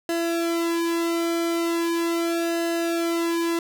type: tone with flanger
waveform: sawtooth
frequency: 336.3 Hz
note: E4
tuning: 35 cents sharp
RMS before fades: -24 dBFS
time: 0.09-3.59 s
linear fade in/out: 2 ms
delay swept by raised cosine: 0.87 to 1.87 ms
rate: 0.39 Hz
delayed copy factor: -0.95
effects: none